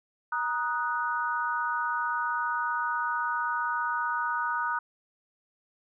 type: chord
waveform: sine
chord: D# minor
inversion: second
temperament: equal with one note detuned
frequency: 943.7 / 1244.5 / 1480 Hz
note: A#5 / D#6 / F#6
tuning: +21 / 0 / 0 cents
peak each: -31 dBFS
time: 0.32-4.79 s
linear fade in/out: 5 ms
effects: none